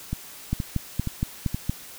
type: two click trains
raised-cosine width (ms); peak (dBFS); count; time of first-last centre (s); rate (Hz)
5; -11 / -14; 6 / 4; 0.53-1.696 / 0.13-1.545; 4.29 / 2.12
effects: white hiss -43 dBFS RMS until 1.98 s